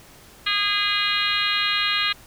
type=harmonic tone with a mistuned harmonic; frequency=410 Hz; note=G#4; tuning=22 cents flat; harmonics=3 / 4 / 5 / 6 / 7 / 8 / 9 / 10; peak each=-28 / -28 / -28 / -28 / -28 / -28 / -28 / -28 dBFS; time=0.46-2.13 s; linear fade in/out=10 ms; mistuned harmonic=9; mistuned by=+30 cents; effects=pink hiss -48 dBFS RMS until 2.26 s